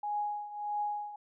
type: tone with tremolo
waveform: sine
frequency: 830.6 Hz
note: G#5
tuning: in tune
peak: -29 dBFS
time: 0.03-1.16 s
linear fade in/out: 5 ms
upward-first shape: triangle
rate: 1.6 Hz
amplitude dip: 80%
effects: none